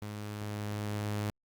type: tone with level ramp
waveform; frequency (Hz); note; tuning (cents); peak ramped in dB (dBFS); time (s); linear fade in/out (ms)
sawtooth; 104.5; G#2; +11; -34 to -27; 0.02-1.3; 0
effects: Opus 24 kbps